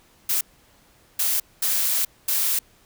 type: noise bursts at uneven times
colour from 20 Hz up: blue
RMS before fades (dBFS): -22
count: 4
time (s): 0.29-0.41 / 1.19-1.4 / 1.62-2.05 / 2.28-2.59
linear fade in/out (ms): 5
effects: pink hiss -57 dBFS RMS until 2.85 s